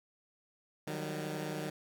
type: tone cluster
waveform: 15% pulse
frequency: 153.4 / 183.7 / 196.3 Hz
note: D#3 / F#3 / G3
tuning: -24 / -12 / +3 cents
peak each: -32 / -36 / -39 dBFS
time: 0.87-1.7 s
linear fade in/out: 5 ms
effects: none